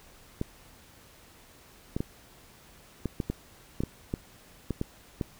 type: clicks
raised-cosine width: 3 ms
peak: -16 dBFS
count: 12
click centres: 0.414 / 1.965 / 2.005 / 3.057 / 3.202 / 3.3 / 3.805 / 3.836 / 4.139 / 4.707 / 4.814 / 5.212 s
effects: pink hiss -55 dBFS RMS until 5.39 s